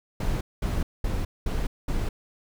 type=noise bursts; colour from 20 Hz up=brown; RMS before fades=-26 dBFS; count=5; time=0.2-2.09 s; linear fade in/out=5 ms; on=210 ms; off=210 ms; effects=none